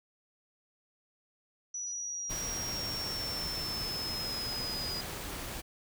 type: exponential sweep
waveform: sine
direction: down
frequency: 5900 to 4918 Hz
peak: -35 dBFS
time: 1.74-5.01 s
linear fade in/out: 5 ms
type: noise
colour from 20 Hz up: pink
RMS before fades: -40 dBFS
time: 2.29-5.62 s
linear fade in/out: 20 ms
effects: none